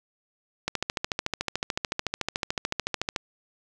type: click train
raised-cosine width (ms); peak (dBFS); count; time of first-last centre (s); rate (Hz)
0.2; -9; 35; 0.68-3.162; 13.7
effects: none